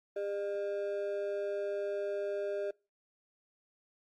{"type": "ring-modulated tone", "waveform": "triangle", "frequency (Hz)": 504, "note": "B4", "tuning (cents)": 35, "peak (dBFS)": -28, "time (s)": [0.16, 2.71], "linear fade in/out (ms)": 5, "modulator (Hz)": 101, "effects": ["noise-tail reverb RT60 0.3 s tail -25 dB re dry", "Opus 32 kbps"]}